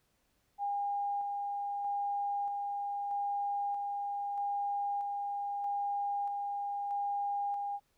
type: tone with tremolo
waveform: sine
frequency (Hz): 809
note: G#5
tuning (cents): -46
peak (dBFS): -31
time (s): 0.58-7.8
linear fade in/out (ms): 50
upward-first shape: square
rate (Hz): 0.79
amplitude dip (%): 25
effects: pink hiss -75 dBFS RMS until 7.97 s